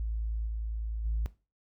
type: tone with level steps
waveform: sine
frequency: 55 Hz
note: A1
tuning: in tune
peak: -29 / -31 / -26 dBFS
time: 0-1.26 s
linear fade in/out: 0 ms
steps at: 0.46 / 1.04 s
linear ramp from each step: 20 ms
effects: noise-tail reverb RT60 0.3 s tail -18 dB re dry + tanh soft clip ceiling -24 dBFS

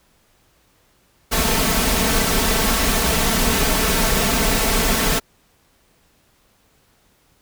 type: noise with comb filter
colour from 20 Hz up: pink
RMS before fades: -18 dBFS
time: 1.31-5.2 s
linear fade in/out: 20 ms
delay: 4.5 ms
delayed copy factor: +0.65
effects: pink hiss -59 dBFS RMS until 7.41 s

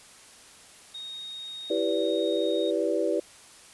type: tone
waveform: sine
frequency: 3729 Hz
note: A#7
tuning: in tune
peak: -36 dBFS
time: 0.94-2.71 s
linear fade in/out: 10 ms
type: chord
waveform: sine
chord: E minor seventh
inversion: none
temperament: equal with one note detuned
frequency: 329.6 / 392 / 493.9 / 578.9 Hz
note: E4 / G4 / B4 / D5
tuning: 0 / 0 / 0 / -25 cents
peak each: -29 dBFS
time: 1.7-3.2 s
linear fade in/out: 5 ms
effects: white hiss -51 dBFS RMS until 3.73 s + resampled to 24000 Hz

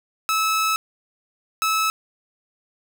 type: tone pair in turn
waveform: sawtooth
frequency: 1300 / 1300 Hz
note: E6 / E6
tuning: -24 / -24 cents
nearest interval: unison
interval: 0 cents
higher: neither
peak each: -15 / -15 dBFS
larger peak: neither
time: 0.29-0.76 / 1.62-1.9 s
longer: first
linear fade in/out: 0 ms
effects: none

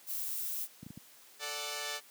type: noise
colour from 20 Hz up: violet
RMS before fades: -37 dBFS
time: 0.06-0.68 s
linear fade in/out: 50 ms
type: clicks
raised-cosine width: 5 ms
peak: -27 dBFS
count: 4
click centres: 0.83 / 0.865 / 0.905 / 0.975 s
type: chord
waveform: 5% pulse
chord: D major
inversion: second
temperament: equal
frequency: 440 / 587.3 / 740 Hz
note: A4 / D5 / F#5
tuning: 0 / 0 / 0 cents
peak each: -30 / -28 / -32 dBFS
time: 1.39-2.01 s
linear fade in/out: 50 ms
effects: white hiss -58 dBFS RMS until 2.1 s + high-pass 200 Hz 12 dB/octave

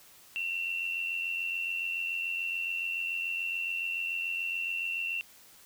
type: tone pair together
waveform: sine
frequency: 2707 / 2794 Hz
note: E7 / F7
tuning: +45 / 0 cents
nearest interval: minor second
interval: 55 cents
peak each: -31 / -39 dBFS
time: 0.36-5.21 s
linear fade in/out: 0 ms
effects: white hiss -56 dBFS RMS until 5.65 s

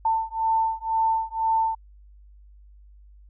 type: beating tone pair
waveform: sine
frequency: 893 / 895 Hz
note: A5 / A5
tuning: +25 / +29 cents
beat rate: 2 Hz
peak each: -24 dBFS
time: 0.05-1.75 s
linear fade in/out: 5 ms
effects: added 50 Hz sine -47 dBFS peak until 3.29 s

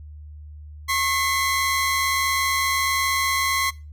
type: tone pair together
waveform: sawtooth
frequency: 1086.2 / 2031 Hz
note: C#6 / B6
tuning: -36 / +48 cents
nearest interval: major seventh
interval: 1084 cents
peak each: -19 / -20 dBFS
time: 0.88-3.71 s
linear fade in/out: 20 ms
effects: noise-tail reverb RT60 0.3 s tail -21 dB re dry + added 75 Hz sine -37 dBFS peak until 3.92 s

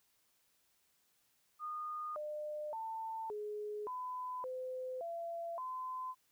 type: tone with pitch steps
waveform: sine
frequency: 1226 / 602 / 893 / 419.6 / 1006 / 512 / 677 / 1023 Hz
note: D#6 / D5 / A5 / G#4 / B5 / C5 / E5 / C6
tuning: -26 / +43 / +25 / +18 / +32 / -38 / +46 / -39 cents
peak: -39 dBFS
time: 1.59-6.15 s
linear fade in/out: 50 ms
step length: 570 ms
effects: white hiss -75 dBFS RMS until 6.31 s

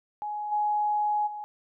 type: tone with level steps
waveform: sine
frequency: 838 Hz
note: G#5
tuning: 15 cents sharp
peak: -30 / -23 / -34 dBFS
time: 0.22-1.44 s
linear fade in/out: 0 ms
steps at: 0.51 / 1.26 s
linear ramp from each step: 20 ms
effects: none

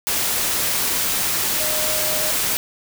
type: tone in noise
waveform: sine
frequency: 617 Hz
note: D#5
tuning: 15 cents flat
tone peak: -28 dBFS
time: 1.6-2.31 s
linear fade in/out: 0 ms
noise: white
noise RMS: -21 dBFS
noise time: 0.07-2.57 s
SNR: -10 dB
effects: none

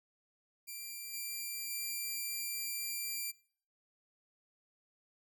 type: tone with level steps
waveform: 5% pulse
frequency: 2362 Hz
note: D7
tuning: 9 cents sharp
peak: -33 / -29 / -27 dBFS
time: 0.67-3.32 s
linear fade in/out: 20 ms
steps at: 1.13 / 1.7 s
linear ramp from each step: 10 ms
effects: noise-tail reverb RT60 0.5 s tail -22 dB re dry

